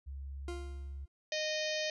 sine tone with pitch glide, 68.5 to 68.9 Hz, C#2 to C#2, -20 to -10 cents, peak -40 dBFS, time 0.06-1.06 s, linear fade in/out 20 ms, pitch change +10 cents, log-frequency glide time 0.21-0.87 s
40% pulse tone with exponential decay, 349.2 Hz, F4, in tune, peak -37 dBFS, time 0.48-1.08 s, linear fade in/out 2 ms, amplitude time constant 130 ms
harmonic tone, 617 Hz, D#5, 15 cents flat, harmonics 1 / 3 / 4 / 5 / 6 / 7 / 8 / 9 / 10, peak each -36 / -41 / -42 / -43 / -44 / -44 / -45 / -46 / -46 dBFS, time 1.32-1.9 s, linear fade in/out 2 ms
effects resampled to 24000 Hz

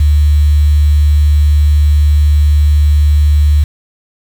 sine tone with quantisation, 74 Hz, D2, 14 cents sharp, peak -5 dBFS, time 0-3.64 s, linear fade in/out 5 ms, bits 5, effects none

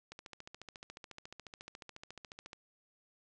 click train, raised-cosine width 0.2 ms, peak -30 dBFS, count 35, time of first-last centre 0.12-2.531 s, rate 14.1 Hz, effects resampled to 22050 Hz

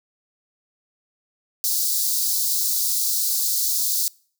white high-pass noise, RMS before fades -22 dBFS, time 1.64-4.08 s, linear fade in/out 0 ms, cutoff 4100 Hz, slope 48 dB/octave, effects noise-tail reverb RT60 0.5 s tail -25 dB re dry

